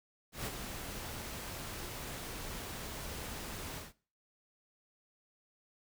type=noise with ADSR envelope; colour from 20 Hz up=pink; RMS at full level=-37 dBFS; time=0.32-3.93 s; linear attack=140 ms; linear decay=36 ms; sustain=-6 dB; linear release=160 ms; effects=noise-tail reverb RT60 0.4 s tail -20 dB re dry